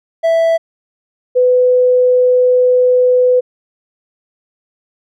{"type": "tone pair in turn", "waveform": ["triangle", "sine"], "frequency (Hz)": [659.3, 500.6], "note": ["E5", "B4"], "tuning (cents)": [0, 23], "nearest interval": "perfect fourth", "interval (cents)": 477, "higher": "first", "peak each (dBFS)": -7, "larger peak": "neither", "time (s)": [[0.23, 0.58], [1.35, 3.41]], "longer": "second", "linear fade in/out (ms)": 20, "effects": []}